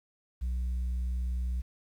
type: tone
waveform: sine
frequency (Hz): 61.74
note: B1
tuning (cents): 0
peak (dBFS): -26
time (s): 0.41-1.62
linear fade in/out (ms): 20
effects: tanh soft clip ceiling -28 dBFS + 10-bit